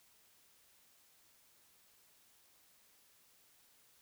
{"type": "silence", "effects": ["white hiss -68 dBFS RMS until 4.01 s"]}